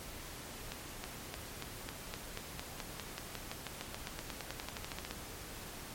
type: accelerating click train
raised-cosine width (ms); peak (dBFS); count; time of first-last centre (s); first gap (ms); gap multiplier
0.2; -22; 29; 0.72-5.11; 320; 0.94
effects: pink hiss -47 dBFS RMS until 5.94 s + MP3 64 kbps